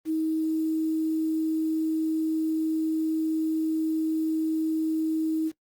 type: tone with quantisation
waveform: sine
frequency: 317.2 Hz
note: D#4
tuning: 33 cents sharp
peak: -23 dBFS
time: 0.05-5.52 s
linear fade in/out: 50 ms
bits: 8
effects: noise-tail reverb RT60 0.1 s tail -20 dB re dry + Opus 24 kbps